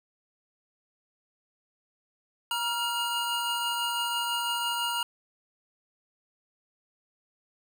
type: tone cluster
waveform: square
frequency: 949 / 1387 / 2853 Hz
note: A#5 / F6 / F7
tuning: +31 / -12 / +36 cents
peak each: -32 / -35 / -32 dBFS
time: 2.51-5.03 s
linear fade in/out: 2 ms
effects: none